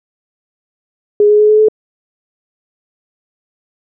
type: tone with pitch steps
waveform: sine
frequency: 415.3 / 419.4 / 423.5 / 427.7 / 431.9 Hz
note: G#4 / G#4 / G#4 / A4 / A4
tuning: 0 / +17 / +34 / -49 / -32 cents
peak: -5 dBFS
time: 1.2-1.685 s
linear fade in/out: 2 ms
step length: 97 ms
effects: none